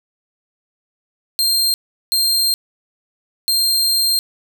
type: tone bursts at uneven times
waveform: sawtooth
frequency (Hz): 4186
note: C8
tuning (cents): 0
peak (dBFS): -11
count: 3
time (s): 1.39-1.74 / 2.12-2.54 / 3.48-4.19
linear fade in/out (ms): 0
effects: none